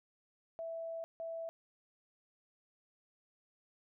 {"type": "tone bursts at uneven times", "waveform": "sine", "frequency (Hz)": 659.3, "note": "E5", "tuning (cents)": 0, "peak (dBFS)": -39, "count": 2, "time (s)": [[0.59, 1.04], [1.2, 1.49]], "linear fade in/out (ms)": 0, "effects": []}